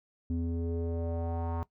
square tone with low-pass filter sweep, 83.7 Hz, E2, 27 cents sharp, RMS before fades -33 dBFS, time 0.3-1.63 s, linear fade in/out 0 ms, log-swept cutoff 270 to 1000 Hz, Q 3.4, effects noise-tail reverb RT60 0.1 s tail -18 dB re dry

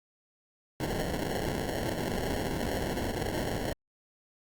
white noise with sample-and-hold, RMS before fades -32 dBFS, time 0.8-3.73 s, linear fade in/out 2 ms, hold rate 1225 Hz, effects Opus 48 kbps

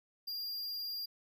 square tone, 4794 Hz, D8, 35 cents sharp, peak -38 dBFS, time 0.27-1.06 s, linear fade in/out 10 ms, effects none

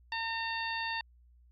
harmonic tone, 910 Hz, A#5, 42 cents flat, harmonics 1 / 2 / 3 / 4 / 5, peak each -37 / -37 / -40 / -43 / -43 dBFS, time 0.12-1.01 s, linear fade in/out 2 ms, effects added 60 Hz sine -58 dBFS peak until 1.51 s + AAC 64 kbps

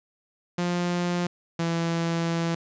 sawtooth tone pair in turn, 175.8 / 167.26 Hz, F3 / E3, +12 / +26 cents, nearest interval minor second, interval 86 cents, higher first, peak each -20 dBFS, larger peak neither, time 0.58-1.27 / 1.59-2.55 s, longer second, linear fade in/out 5 ms, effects resampled to 16000 Hz + 10-bit

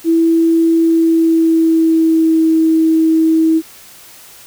sine tone with pitch glide, 329.6 to 321.5 Hz, E4 to E4, 0 to -43 cents, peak -8 dBFS, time 0.04-3.62 s, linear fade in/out 50 ms, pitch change -43 cents, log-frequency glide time 0.78-2.51 s, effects white hiss -39 dBFS RMS until 4.46 s

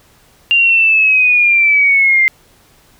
sine linear sweep, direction down, 2794 to 2082 Hz, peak -7 dBFS, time 0.51-2.28 s, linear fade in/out 0 ms, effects pink hiss -49 dBFS RMS until 2.99 s

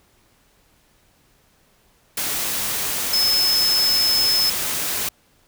sine tone in noise, 5200 Hz, E8, 24 cents flat, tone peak -16 dBFS, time 3.13-4.5 s, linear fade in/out 5 ms, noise white, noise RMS -24 dBFS, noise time 2.17-5.09 s, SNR +5 dB, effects pink hiss -59 dBFS RMS until 5.47 s

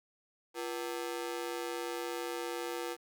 sawtooth ring-modulated tone, 415.3 Hz, G#4, in tune, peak -29 dBFS, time 0.54-2.97 s, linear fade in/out 50 ms, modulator 68.6 Hz, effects 10-bit

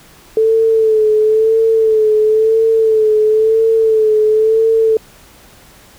sine tone with vibrato, 438.9 Hz, A4, 4 cents flat, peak -8 dBFS, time 0.37-4.97 s, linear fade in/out 2 ms, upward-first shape sine, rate 0.98 Hz, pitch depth 40 cents each way, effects pink hiss -43 dBFS RMS until 5.98 s

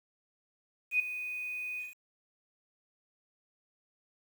sine tone with ADSR envelope, 2489 Hz, D#7, in tune, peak -22 dBFS, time 0.91-1.95 s, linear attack 87 ms, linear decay 5 ms, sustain -13 dB, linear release 160 ms, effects 9-bit

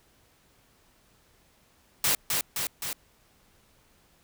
white noise with echo, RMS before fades -24 dBFS, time 2.04-2.15 s, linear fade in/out 2 ms, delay 260 ms, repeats 3, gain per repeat -3 dB, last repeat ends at 2.93 s, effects pink hiss -63 dBFS RMS until 4.23 s

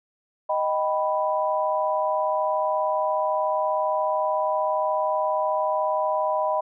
sine chord, Eb augmented, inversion none, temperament equal with one note detuned, 622.3 / 779 / 987.8 Hz, Eb5 / G5 / B5, 0 / -11 / 0 cents, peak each -24 / -28 / -25 dBFS, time 0.49-6.61 s, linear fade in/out 10 ms, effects none

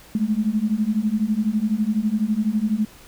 sine beating tone pair, 207.7 / 219.7 Hz, G#3 / A3, 0 / -2 cents, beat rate 12 Hz, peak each -22 / -21 dBFS, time 0.15-2.85 s, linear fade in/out 2 ms, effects pink hiss -47 dBFS RMS until 3.07 s

